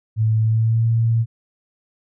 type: tone with pitch glide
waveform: sine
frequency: 110.2 to 114.48 Hz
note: A2 to A#2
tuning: +3 to -31 cents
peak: -14 dBFS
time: 0.16-1.26 s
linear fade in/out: 50 ms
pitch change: +66 cents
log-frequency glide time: 0.4-0.87 s
effects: none